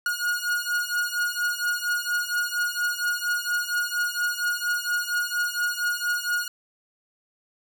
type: beating tone pair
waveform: 45% pulse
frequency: 1437 / 1441.3 Hz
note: F6 / F#6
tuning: +49 / -46 cents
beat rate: 4.3 Hz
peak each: -27 dBFS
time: 0.06-6.48 s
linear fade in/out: 2 ms
effects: none